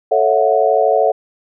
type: chord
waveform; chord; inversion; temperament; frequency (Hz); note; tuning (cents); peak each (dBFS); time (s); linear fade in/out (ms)
sine; F# minor seventh; first; equal with one note detuned; 440 / 554.4 / 659.3 / 731.9; A4 / C#5 / E5 / F#5; 0 / 0 / 0 / -19; -16; 0.11-1.12; 10
effects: none